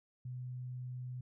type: tone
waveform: sine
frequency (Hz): 125.7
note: B2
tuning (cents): +31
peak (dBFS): -40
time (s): 0.25-1.21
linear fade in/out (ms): 5
effects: none